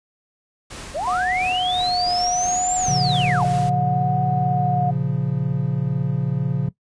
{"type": "noise with tremolo", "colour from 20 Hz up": "pink", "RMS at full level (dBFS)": -34, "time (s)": [0.7, 3.7], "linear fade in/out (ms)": 10, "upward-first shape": "sine", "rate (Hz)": 2.9, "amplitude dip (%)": 35}
{"type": "linear two-way sweep", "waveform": "sine", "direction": "up then down", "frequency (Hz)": [510, 7459, 510], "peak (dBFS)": -22, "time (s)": [0.94, 3.46], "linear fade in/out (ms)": 20, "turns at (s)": 2.75}
{"type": "tone with vibrato", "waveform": "sine", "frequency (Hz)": 726, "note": "F#5", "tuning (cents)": -33, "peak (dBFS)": -20, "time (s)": [1.07, 4.91], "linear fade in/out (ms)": 10, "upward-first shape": "triangle", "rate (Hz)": 0.71, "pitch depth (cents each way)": 26}
{"type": "chord", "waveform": "triangle", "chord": "Bb minor", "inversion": "none", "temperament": "equal", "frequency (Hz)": [116.54, 138.59, 174.61], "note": ["Bb2", "Db3", "F3"], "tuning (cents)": [0, 0, 0], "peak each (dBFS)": [-25, -19, -23], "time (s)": [2.88, 6.69], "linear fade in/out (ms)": 5}
{"effects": ["noise-tail reverb RT60 0.1 s tail -18 dB re dry", "resampled to 22050 Hz"]}